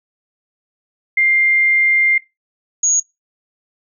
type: tone pair in turn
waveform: sine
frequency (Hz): 2100 / 6667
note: C7 / G#8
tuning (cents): +6 / +6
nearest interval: octave + minor sixth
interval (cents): 2000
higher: second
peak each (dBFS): -11 / -12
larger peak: first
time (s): 1.17-2.18 / 2.83-3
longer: first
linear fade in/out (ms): 5
effects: noise-tail reverb RT60 0.2 s tail -19 dB re dry